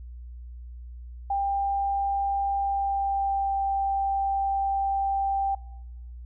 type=tone with pitch glide; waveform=sine; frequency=794 to 786.2 Hz; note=G5 to G5; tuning=+22 to +5 cents; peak=-23 dBFS; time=1.3-5.55 s; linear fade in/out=5 ms; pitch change=-17 cents; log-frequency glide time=2.57-3.6 s; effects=noise-tail reverb RT60 1.0 s tail -24 dB re dry + added 60 Hz sine -38 dBFS peak until 6.25 s